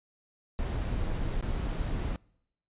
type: noise with dropouts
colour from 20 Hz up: brown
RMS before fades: -31 dBFS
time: 0.59-2.16 s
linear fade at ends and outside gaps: 0 ms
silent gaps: 1.41-1.426 s
effects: noise-tail reverb RT60 0.8 s tail -26 dB re dry + resampled to 8000 Hz